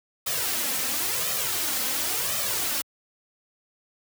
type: noise with flanger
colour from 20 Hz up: white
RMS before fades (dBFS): -27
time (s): 0.26-2.82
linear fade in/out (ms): 10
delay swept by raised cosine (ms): 1.6 to 3.9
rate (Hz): 0.95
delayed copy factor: +0.65
effects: high-pass 80 Hz 12 dB/octave